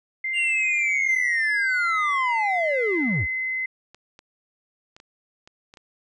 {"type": "tone with pitch glide", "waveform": "sine", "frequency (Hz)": [2088, 2050], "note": ["C7", "C7"], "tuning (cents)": [-4, -36], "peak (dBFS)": -24, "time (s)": [0.24, 3.66], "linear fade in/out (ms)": 5, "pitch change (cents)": -32, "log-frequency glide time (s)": [0.92, 2]}
{"type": "linear sweep", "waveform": "triangle", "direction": "down", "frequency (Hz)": [2824, 53.3], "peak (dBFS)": -20, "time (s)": [0.33, 3.27], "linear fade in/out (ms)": 50}
{"type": "clicks", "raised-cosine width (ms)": 0.2, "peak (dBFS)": -29, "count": 7, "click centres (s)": [3.946, 4.191, 4.965, 5.001, 5.475, 5.739, 5.772]}
{"effects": ["resampled to 22050 Hz"]}